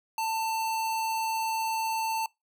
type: tone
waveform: square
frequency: 892 Hz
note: A5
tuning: 23 cents sharp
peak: -28 dBFS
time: 0.18-2.26 s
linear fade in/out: 2 ms
effects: noise-tail reverb RT60 0.2 s tail -24 dB re dry